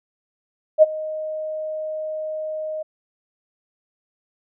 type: tone with ADSR envelope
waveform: sine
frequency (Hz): 622.3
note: D#5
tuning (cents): 0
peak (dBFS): -5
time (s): 0.78-2.83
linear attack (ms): 44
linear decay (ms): 25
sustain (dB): -20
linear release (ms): 11
effects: none